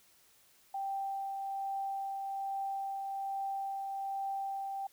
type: tone with tremolo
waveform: sine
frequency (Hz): 784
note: G5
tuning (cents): 0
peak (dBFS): -33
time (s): 0.74-4.87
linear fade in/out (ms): 5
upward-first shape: triangle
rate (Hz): 1.2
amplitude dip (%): 30
effects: white hiss -65 dBFS RMS until 4.92 s